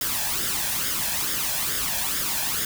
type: noise with flanger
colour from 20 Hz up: white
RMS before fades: -26 dBFS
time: 0.01-2.65 s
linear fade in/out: 2 ms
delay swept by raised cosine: 0.58 to 1.22 ms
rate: 2.3 Hz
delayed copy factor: +0.6
effects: none